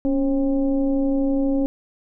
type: tone with frequency modulation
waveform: sine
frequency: 277.1 Hz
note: C#4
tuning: 1 cent flat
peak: -17 dBFS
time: 0.05-1.66 s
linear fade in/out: 0 ms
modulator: 261 Hz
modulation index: 0.78
effects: none